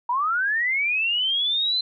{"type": "linear sweep", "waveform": "sine", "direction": "up", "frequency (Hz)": [932.3, 4100], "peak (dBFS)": -20, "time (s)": [0.09, 1.81], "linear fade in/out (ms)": 5, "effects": []}